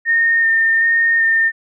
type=tone with vibrato; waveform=sine; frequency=1825 Hz; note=A#6; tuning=37 cents flat; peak=-11 dBFS; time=0.05-1.52 s; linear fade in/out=50 ms; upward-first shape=square; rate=1.3 Hz; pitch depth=12 cents each way; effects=none